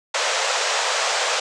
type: band-pass noise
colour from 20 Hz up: pink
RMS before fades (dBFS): -22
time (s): 0.14-1.4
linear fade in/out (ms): 5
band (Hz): 490 to 7800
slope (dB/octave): 48
effects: none